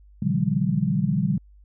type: tone cluster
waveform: sine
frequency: 120.4 / 143.7 / 158.3 / 181.2 / 200.7 Hz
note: B2 / D3 / D#3 / F#3 / G3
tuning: -44 / -37 / +30 / -36 / +41 cents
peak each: -29 / -26 / -27 / -25 / -25 dBFS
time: 0.22-1.38 s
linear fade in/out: 5 ms
effects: added 50 Hz sine -48 dBFS peak until 1.64 s